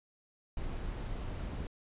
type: noise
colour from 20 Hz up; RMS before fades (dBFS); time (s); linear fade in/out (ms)
brown; -38; 0.57-1.67; 2
effects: resampled to 8000 Hz